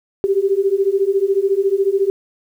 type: beating tone pair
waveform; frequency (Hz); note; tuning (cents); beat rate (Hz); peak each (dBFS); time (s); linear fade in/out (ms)
sine; 384.4 / 398.4; G4 / G4; -34 / +28; 14; -17 / -16; 0.24-2.1; 0
effects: 8-bit